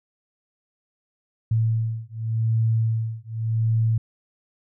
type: beating tone pair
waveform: sine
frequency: 112 / 112.87 Hz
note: A2 / A2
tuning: +31 / +45 cents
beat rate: 0.87 Hz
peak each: -23 dBFS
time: 1.51-3.98 s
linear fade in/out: 5 ms
effects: none